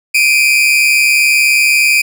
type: tone pair together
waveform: 40% pulse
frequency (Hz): 2349 / 2489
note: D7 / D#7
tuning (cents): 0 / 0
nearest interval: minor second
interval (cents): 100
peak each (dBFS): -10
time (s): 0.14-2.02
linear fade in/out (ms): 10
effects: none